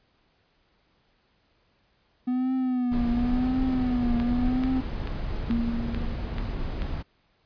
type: tone with vibrato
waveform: triangle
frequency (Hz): 248.6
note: B3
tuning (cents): +12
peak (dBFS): -21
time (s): 2.27-4.81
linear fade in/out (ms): 10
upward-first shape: triangle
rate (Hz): 0.92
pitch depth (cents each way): 88
type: noise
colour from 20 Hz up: brown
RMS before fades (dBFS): -30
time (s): 2.91-7.03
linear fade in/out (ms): 20
type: click train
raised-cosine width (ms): 0.3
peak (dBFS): -20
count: 7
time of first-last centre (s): 4.2-6.82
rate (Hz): 2.29
type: tone with exponential decay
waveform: sine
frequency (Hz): 232.9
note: A#3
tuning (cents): -1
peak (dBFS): -21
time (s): 5.5-6.98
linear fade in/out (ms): 2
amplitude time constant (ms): 320
effects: pink hiss -67 dBFS RMS until 7.45 s + resampled to 11025 Hz